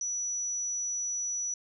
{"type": "tone", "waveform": "sine", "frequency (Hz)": 5900, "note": "F#8", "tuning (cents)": -6, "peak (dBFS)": -30, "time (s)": [0.01, 1.54], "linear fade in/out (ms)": 2, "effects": []}